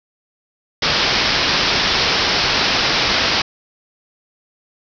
white low-pass noise, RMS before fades -17 dBFS, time 0.82-3.42 s, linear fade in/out 5 ms, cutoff 5500 Hz, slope 96 dB/octave, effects none

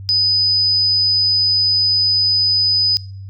sine tone, 4994 Hz, D#8, 6 cents sharp, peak -12 dBFS, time 0.09-2.97 s, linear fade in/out 0 ms, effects noise-tail reverb RT60 0.5 s tail -21 dB re dry + added 97 Hz sine -29 dBFS peak until 3.29 s

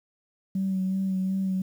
sine tone with vibrato, 190 Hz, F#3, 46 cents sharp, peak -23 dBFS, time 0.55-1.62 s, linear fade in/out 5 ms, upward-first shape sine, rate 2.7 Hz, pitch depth 23 cents each way, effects tanh soft clip ceiling -19 dBFS + 9-bit

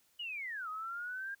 sine linear two-way sweep, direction down then up, 2960 to 1244.5 to 1620 Hz, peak -38 dBFS, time 0.19-1.35 s, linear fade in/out 10 ms, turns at 0.69 s, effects white hiss -71 dBFS RMS until 1.4 s

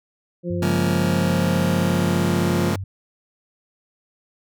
harmonic tone, 174.61 Hz, F3, in tune, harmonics 1 / 2 / 3, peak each -25 / -28 / -30 dBFS, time 0.43-2.73 s, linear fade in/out 50 ms
sine tone with vibrato, 96.5 Hz, G2, 27 cents flat, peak -26 dBFS, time 0.5-2.84 s, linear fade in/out 5 ms, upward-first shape triangle, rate 6 Hz, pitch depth 27 cents each way
sawtooth chord, Bb minor seventh, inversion first, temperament just, 139.85 / 174.81 / 209.8 / 233.1 Hz, Db3 / F3 / Ab3 / Bb3, +16 / +2 / +18 / 0 cents, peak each -22 dBFS, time 0.62-2.76 s, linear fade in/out 5 ms
effects none

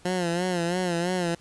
15% pulse tone with vibrato, 176.5 Hz, F3, 19 cents sharp, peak -18 dBFS, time 0.05-1.35 s, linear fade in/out 5 ms, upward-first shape sine, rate 3 Hz, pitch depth 79 cents each way, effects pink hiss -55 dBFS RMS until 1.4 s + resampled to 24000 Hz

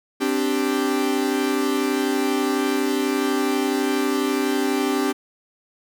45% pulse chord, C suspended second, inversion none, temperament equal, 261.6 / 293.7 / 392 Hz, C4 / D4 / G4, 0 / 0 / 0 cents, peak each -24 dBFS, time 0.2-5.13 s, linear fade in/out 20 ms, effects none

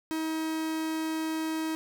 45% pulse tone, 318.2 Hz, D#4, 39 cents sharp, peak -29 dBFS, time 0.11-1.75 s, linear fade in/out 0 ms, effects none

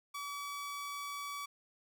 sawtooth tone, 1143 Hz, D6, 47 cents flat, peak -36 dBFS, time 0.14-1.46 s, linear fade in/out 10 ms, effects none

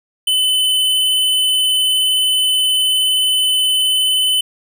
square tone with vibrato, 3025 Hz, F#7, 38 cents sharp, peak -13 dBFS, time 0.27-4.41 s, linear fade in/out 5 ms, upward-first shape triangle, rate 19 Hz, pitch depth 13 cents each way, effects none

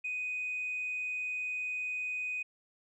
sine tone, 2495 Hz, D#7, 4 cents sharp, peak -32 dBFS, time 0.04-2.43 s, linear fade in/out 10 ms, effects tanh soft clip ceiling -29 dBFS

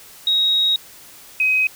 sine tone pair in turn, 3785 / 2526 Hz, A#7 / D#7, +26 / +26 cents, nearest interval perfect fifth, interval 700 cents, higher first, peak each -14 dBFS, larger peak neither, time 0.27-0.76 / 1.4-1.67 s, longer first, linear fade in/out 2 ms, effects white hiss -43 dBFS RMS until 1.75 s

